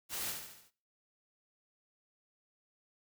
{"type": "noise with echo", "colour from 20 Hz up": "white", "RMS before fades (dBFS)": -39, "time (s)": [0.09, 0.35], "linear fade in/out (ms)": 50, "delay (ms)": 72, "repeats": 5, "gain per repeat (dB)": -5, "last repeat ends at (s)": 0.71, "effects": ["noise-tail reverb RT60 0.4 s tail -19 dB re dry"]}